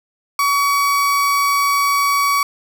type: tone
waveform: 35% pulse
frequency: 1132 Hz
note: C#6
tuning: 36 cents sharp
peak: -12 dBFS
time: 0.39-2.43 s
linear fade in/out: 2 ms
effects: none